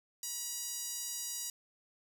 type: tone with high-pass filter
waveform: sawtooth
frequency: 963 Hz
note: B5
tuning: 44 cents flat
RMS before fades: -40 dBFS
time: 0.23-1.5 s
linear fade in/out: 2 ms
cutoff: 6200 Hz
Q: 1.7
effects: none